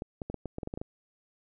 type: clicks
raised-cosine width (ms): 2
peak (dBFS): -22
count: 11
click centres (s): 0.021 / 0.218 / 0.3 / 0.343 / 0.457 / 0.584 / 0.632 / 0.674 / 0.739 / 0.775 / 0.815
effects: none